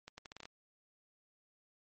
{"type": "accelerating click train", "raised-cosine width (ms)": 0.2, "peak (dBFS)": -30, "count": 8, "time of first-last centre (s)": [0.08, 0.455], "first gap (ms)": 100, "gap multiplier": 0.78, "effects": ["MP3 32 kbps"]}